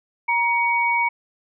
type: tone pair together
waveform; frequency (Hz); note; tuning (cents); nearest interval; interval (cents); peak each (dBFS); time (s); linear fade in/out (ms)
sine; 944.3 / 2246; A#5 / C#7; +22 / +22; octave + minor third; 1500; -20; 0.28-1.09; 10
effects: none